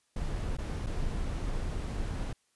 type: noise with dropouts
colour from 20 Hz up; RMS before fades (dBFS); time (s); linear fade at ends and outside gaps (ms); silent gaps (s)
brown; -33; 0.16-2.33; 5; 0.57-0.584 / 0.863-0.867
effects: white hiss -73 dBFS RMS until 2.55 s + resampled to 24000 Hz